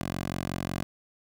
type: tone with high-pass filter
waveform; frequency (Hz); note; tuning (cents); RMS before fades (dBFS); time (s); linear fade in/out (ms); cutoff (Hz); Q
10% pulse; 45.44; F#1; -31; -33; 0.01-0.83; 0; 100; 0.63
effects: none